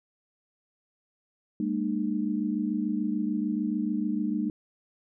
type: tone cluster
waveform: sine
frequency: 201.7 / 228.5 / 302.7 Hz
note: G3 / A#3 / D#4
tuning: +50 / -34 / -48 cents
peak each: -30 dBFS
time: 1.6-4.5 s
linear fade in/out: 2 ms
effects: none